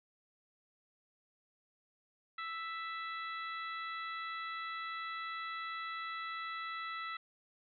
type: harmonic tone with a mistuned harmonic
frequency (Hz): 659.3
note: E5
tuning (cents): 0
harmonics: 2 / 3 / 4 / 5 / 6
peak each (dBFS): -41 / -44 / -52 / -53 / -51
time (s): 2.38-7.17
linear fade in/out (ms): 5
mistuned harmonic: 5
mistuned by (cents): +28
effects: none